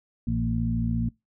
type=harmonic tone with a mistuned harmonic; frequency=57.6 Hz; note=A#1; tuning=20 cents flat; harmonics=1 / 2 / 3 / 4; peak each=-30 / -28 / -32 / -27 dBFS; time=0.27-1.09 s; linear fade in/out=5 ms; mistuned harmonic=3; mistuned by=-32 cents; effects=noise-tail reverb RT60 0.2 s tail -23 dB re dry